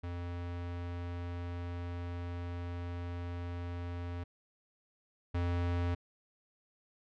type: tone pair in turn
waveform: square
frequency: 87.31 / 87.31 Hz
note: F2 / F2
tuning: 0 / 0 cents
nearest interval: unison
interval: 0 cents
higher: neither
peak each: -38 / -31 dBFS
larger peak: second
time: 0.03-4.24 / 5.34-5.95 s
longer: first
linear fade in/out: 10 ms
effects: low-pass 3000 Hz 12 dB/octave